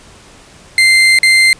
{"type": "tone with dropouts", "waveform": "35% pulse", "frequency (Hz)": 2086, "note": "C7", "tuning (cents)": -6, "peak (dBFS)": -4, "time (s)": [0.78, 1.53], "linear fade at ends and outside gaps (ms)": 1, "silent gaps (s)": [1.188, 1.231], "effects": ["pink hiss -40 dBFS RMS until 1.59 s", "resampled to 22050 Hz"]}